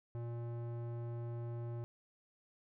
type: tone with low-pass filter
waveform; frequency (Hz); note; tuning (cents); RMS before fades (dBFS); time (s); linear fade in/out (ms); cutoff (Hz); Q
square; 118.1; A#2; +23; -42; 0.15-1.84; 0; 820; 0.66
effects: none